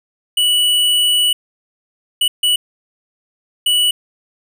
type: tone bursts at uneven times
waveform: square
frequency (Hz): 2949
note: F#7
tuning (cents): -6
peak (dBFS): -12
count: 4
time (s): 0.37-1.33 / 2.21-2.28 / 2.43-2.56 / 3.66-3.91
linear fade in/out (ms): 5
effects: none